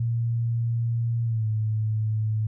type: tone with pitch glide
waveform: sine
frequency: 116.54 to 108.74 Hz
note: A#2 to A2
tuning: 0 to -20 cents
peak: -22 dBFS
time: 0-2.47 s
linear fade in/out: 5 ms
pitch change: -120 cents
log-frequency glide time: 1.24-1.46 s
effects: none